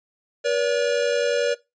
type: tone pair together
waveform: square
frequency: 481 / 572 Hz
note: B4 / D5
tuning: -46 / -46 cents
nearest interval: minor third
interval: 300 cents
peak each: -23 dBFS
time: 0.44-1.55 s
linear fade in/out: 20 ms
effects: noise-tail reverb RT60 0.2 s tail -18 dB re dry + resampled to 16000 Hz